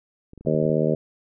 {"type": "clicks", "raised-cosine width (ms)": 3, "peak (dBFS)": -30, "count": 9, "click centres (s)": [0.334, 0.377, 0.41, 0.451, 0.483, 0.545, 0.626, 0.657, 0.697]}
{"type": "harmonic tone", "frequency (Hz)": 77.78, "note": "D#2", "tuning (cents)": 0, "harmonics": [2, 3, 4, 5, 6, 7, 8], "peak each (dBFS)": [-24, -26, -30, -26, -26, -26, -28], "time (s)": [0.46, 0.95], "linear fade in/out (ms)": 5}
{"effects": []}